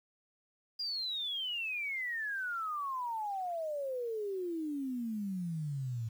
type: exponential sweep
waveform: sine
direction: down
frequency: 4886 to 110 Hz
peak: -34 dBFS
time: 0.79-6.09 s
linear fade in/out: 10 ms
effects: 10-bit